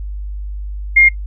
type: tone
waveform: sine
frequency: 2125 Hz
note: C7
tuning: 26 cents sharp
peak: -5 dBFS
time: 0.96-1.09 s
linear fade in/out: 10 ms
effects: noise-tail reverb RT60 0.1 s tail -20 dB re dry + added 50 Hz sine -22 dBFS peak until 1.26 s